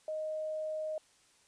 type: tone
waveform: sine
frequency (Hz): 622.3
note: D#5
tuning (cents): 0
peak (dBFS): -34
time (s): 0.08-0.98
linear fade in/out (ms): 2
effects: white hiss -66 dBFS RMS until 1.47 s + resampled to 22050 Hz